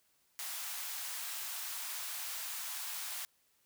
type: high-pass noise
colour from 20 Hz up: white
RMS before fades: -41 dBFS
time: 0.39-3.25 s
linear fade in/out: 0 ms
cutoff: 760 Hz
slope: 24 dB/octave
effects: white hiss -73 dBFS RMS until 3.65 s